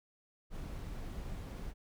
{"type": "noise", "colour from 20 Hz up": "brown", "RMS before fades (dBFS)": -42, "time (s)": [0.5, 1.74], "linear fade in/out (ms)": 50, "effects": []}